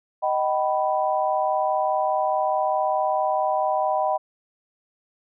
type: chord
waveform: sine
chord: Eb augmented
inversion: none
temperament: equal with one note detuned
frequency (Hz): 622.3 / 767 / 987.8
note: Eb5 / G5 / B5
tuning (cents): 0 / -38 / 0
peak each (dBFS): -24 / -23 / -26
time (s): 0.22-4.18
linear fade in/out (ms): 20
effects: none